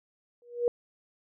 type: tone with exponential growth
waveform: sine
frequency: 480 Hz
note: B4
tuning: 49 cents flat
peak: -19 dBFS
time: 0.42-0.68 s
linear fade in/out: 1 ms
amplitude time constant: 56 ms
effects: none